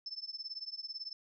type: tone with tremolo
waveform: sine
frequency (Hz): 5274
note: E8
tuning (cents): 0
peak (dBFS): -36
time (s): 0.06-1.13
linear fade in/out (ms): 2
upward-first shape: triangle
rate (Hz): 18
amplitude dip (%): 100
effects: none